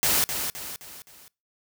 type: noise with echo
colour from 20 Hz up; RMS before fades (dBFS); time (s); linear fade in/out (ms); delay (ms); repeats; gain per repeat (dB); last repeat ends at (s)
white; -22; 0.03-0.24; 0; 260; 4; -7; 1.28
effects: noise-tail reverb RT60 0.3 s tail -25 dB re dry